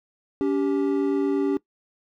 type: tone pair together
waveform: triangle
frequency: 282.7 / 390.9 Hz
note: C#4 / G4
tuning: +34 / -5 cents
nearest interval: tritone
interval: 561 cents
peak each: -20 / -22 dBFS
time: 0.41-1.57 s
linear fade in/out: 0 ms
effects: noise-tail reverb RT60 0.1 s tail -20 dB re dry